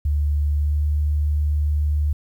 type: tone with pitch glide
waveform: sine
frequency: 73.42 to 74.4 Hz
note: D2 to D2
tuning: 0 to +23 cents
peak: -17 dBFS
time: 0.05-2.13 s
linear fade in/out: 5 ms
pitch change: +23 cents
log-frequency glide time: 0.57-0.81 s
effects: 9-bit